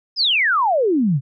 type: exponential sweep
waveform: sine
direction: down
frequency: 5274 to 123.47 Hz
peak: -14 dBFS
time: 0.16-1.21 s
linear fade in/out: 50 ms
effects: none